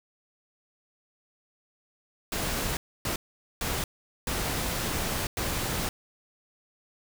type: noise bursts at uneven times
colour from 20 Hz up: pink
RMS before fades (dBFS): -30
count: 5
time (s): 2.32-2.77 / 3.05-3.16 / 3.61-3.84 / 4.27-5.27 / 5.37-5.89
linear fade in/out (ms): 2
effects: none